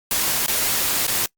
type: noise with dropouts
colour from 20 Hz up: white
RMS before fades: -21 dBFS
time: 0.11-1.26 s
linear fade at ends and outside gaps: 2 ms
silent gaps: 0.463-0.48 / 1.068-1.078 s
effects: noise-tail reverb RT60 0.1 s tail -24 dB re dry + Opus 48 kbps